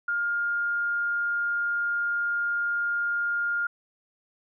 sine tone, 1411 Hz, F6, 17 cents sharp, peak -24 dBFS, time 0.08-3.67 s, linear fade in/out 5 ms, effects none

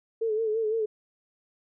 sine tone with vibrato, 440 Hz, A4, in tune, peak -24 dBFS, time 0.21-0.86 s, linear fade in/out 10 ms, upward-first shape sine, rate 5.9 Hz, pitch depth 61 cents each way, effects none

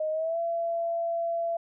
sine tone with pitch glide, 622.3 to 674.7 Hz, D#5 to E5, 0 to +40 cents, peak -26 dBFS, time 0-1.57 s, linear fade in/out 5 ms, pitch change +140 cents, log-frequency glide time 0.11-0.39 s, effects none

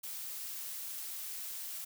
blue noise, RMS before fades -42 dBFS, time 0.03-1.85 s, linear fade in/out 10 ms, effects none

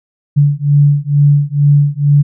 sine beating tone pair, 143.3 / 145.5 Hz, D3 / D3, -42 / -16 cents, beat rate 2.2 Hz, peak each -10 dBFS, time 0.36-2.23 s, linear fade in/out 20 ms, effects none

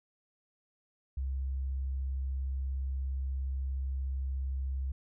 sine tone with vibrato, 66.6 Hz, C2, 31 cents sharp, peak -31 dBFS, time 1.17-4.92 s, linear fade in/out 5 ms, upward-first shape triangle, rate 17 Hz, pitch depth 10 cents each way, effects none

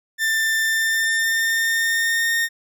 40% pulse tone with pitch glide, 1784 to 1836.3 Hz, A6 to A#6, +23 to -27 cents, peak -17 dBFS, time 0.18-2.49 s, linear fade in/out 50 ms, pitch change +50 cents, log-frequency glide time 0.61-2.33 s, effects none

